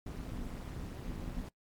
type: noise with amplitude modulation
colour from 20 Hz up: brown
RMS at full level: -37 dBFS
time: 0.06-1.49 s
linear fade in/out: 5 ms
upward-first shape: sine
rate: 212 Hz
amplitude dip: 90%
effects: noise-tail reverb RT60 0.1 s tail -20 dB re dry + MP3 96 kbps